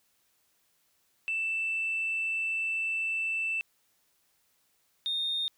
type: tone pair in turn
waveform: sine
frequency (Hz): 2656 / 3668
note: E7 / A#7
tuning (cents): +12 / -29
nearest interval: tritone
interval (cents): 559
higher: second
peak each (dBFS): -27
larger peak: neither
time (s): 1.28-3.61 / 5.06-5.48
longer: first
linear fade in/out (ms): 0
effects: tanh soft clip ceiling -24 dBFS + white hiss -71 dBFS RMS until 5.57 s